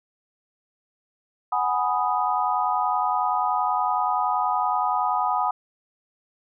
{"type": "chord", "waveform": "sine", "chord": "G# minor seventh", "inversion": "third", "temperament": "equal", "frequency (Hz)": [740, 830.6, 987.8, 1244.5], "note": ["F#5", "G#5", "B5", "D#6"], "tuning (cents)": [0, 0, 0, 0], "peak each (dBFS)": -26, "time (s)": [1.52, 5.51], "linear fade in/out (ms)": 5, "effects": []}